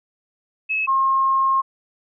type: tone pair in turn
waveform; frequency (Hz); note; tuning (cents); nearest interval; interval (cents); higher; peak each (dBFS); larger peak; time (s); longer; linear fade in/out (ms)
sine; 2585 / 1071.9; E7 / C6; -34 / +42; octave + minor third; 1524; first; -19 / -15; second; 0.69-0.87 / 0.87-1.62; second; 20
effects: none